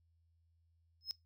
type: tone with exponential growth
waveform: triangle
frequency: 5160 Hz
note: E8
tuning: 38 cents flat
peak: -31 dBFS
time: 1.01-1.11 s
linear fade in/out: 0 ms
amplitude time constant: 20 ms
effects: noise-tail reverb RT60 0.2 s tail -22 dB re dry + added 83 Hz sine -70 dBFS peak until 1.25 s